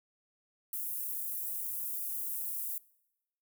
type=high-pass noise; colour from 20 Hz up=pink; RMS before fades=-37 dBFS; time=0.73-2.78 s; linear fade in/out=2 ms; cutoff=12000 Hz; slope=24 dB/octave; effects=noise-tail reverb RT60 0.9 s tail -23 dB re dry